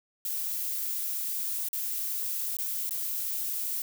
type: noise with dropouts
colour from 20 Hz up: violet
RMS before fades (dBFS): -32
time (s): 0.25-3.82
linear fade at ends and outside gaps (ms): 1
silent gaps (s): 1.687-1.73 / 2.568-2.587 / 2.894-2.908
effects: none